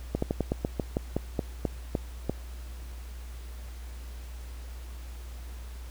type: slowing click train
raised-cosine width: 2 ms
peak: -13 dBFS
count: 13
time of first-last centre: 0.15-2.296 s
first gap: 74 ms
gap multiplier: 1.15
effects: added 60 Hz sine -38 dBFS peak until 5.9 s + pink hiss -52 dBFS RMS until 5.9 s